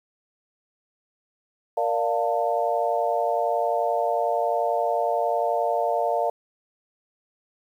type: chord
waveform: sine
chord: Bb major seventh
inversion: none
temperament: equal with one note detuned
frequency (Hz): 466.2 / 587.3 / 698.5 / 894.3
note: Bb4 / D5 / F5 / A5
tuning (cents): 0 / 0 / 0 / +28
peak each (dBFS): -28 / -26 / -24 / -29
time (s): 1.77-6.3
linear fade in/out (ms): 5
effects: 9-bit